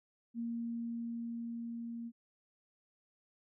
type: tone with level ramp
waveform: sine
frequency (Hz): 233.1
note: A#3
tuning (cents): 0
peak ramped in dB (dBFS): -35 to -40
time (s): 0.34-2.12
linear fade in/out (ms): 50
effects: none